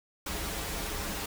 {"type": "noise with comb filter", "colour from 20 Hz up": "pink", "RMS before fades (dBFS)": -35, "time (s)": [0.26, 1.26], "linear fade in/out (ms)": 5, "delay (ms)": 8.1, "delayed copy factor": -0.8, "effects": []}